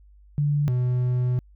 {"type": "tone pair in turn", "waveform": ["sine", "triangle"], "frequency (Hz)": [145.9, 124.69], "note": ["D3", "B2"], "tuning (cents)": [-11, 17], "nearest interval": "minor third", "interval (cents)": 272, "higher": "first", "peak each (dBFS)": [-19, -18], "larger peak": "second", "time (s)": [[0.38, 0.68], [0.68, 1.39]], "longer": "second", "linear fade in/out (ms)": 0, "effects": ["added 50 Hz sine -49 dBFS peak until 1.55 s"]}